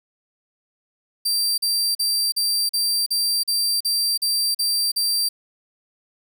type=tone bursts; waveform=sawtooth; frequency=4700 Hz; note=D8; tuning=1 cent sharp; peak=-16 dBFS; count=11; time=1.25-5.29 s; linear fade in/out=10 ms; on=330 ms; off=41 ms; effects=9-bit